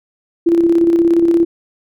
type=tone with tremolo; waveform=sine; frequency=337.4 Hz; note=E4; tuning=40 cents sharp; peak=-7 dBFS; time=0.46-1.45 s; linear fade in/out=10 ms; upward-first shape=square; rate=17 Hz; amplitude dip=40%; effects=none